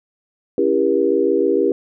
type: chord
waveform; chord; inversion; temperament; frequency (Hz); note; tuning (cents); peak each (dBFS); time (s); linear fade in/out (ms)
sine; C# diminished seventh; none; just; 277.2 / 332.6 / 399.1 / 479; C#4 / E4 / G4 / Bb4; 0 / +16 / +31 / +47; -22 / -20 / -17 / -19; 0.58-1.72; 2
effects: none